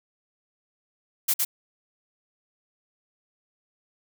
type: noise with echo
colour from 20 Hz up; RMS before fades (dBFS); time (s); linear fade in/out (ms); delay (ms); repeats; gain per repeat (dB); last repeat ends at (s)
blue; -22; 1.28-1.34; 10; 110; 1; -2; 1.45
effects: none